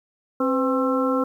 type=harmonic tone with a mistuned harmonic; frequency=266.4 Hz; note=C4; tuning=31 cents sharp; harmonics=1 / 2 / 3 / 4 / 5; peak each=-22 / -23 / -35 / -29 / -27 dBFS; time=0.4-1.24 s; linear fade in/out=5 ms; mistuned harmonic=2; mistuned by=-83 cents; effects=9-bit